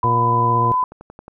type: tone with pitch glide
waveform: sine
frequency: 1000 to 1006.4 Hz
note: B5 to B5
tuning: +21 to +32 cents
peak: -15 dBFS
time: 0.03-0.84 s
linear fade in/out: 2 ms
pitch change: +11 cents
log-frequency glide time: 0.46-0.66 s
type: harmonic tone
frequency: 118.5 Hz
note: A#2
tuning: 29 cents sharp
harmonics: 1 / 2 / 3 / 4 / 5 / 6 / 7 / 8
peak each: -20 / -29 / -27 / -27 / -37 / -30 / -42 / -35 dBFS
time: 0.04-0.72 s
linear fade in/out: 0 ms
type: click train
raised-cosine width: 1 ms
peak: -23 dBFS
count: 8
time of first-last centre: 0.65-1.281 s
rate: 11.1 Hz
effects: none

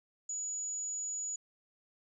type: tone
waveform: sine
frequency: 6880 Hz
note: A8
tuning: 40 cents flat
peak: -35 dBFS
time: 0.29-1.36 s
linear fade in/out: 5 ms
effects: none

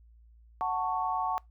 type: chord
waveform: sine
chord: F# minor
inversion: none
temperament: just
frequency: 740 / 888 / 1110 Hz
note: F#5 / A5 / C#6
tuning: 0 / +16 / +2 cents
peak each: -32 dBFS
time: 0.61-1.38 s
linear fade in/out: 0 ms
effects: noise-tail reverb RT60 0.2 s tail -25 dB re dry + added 57 Hz sine -54 dBFS peak until 1.5 s

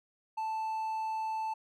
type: tone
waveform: triangle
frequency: 880 Hz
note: A5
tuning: in tune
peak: -30 dBFS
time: 0.37-1.54 s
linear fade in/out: 10 ms
effects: none

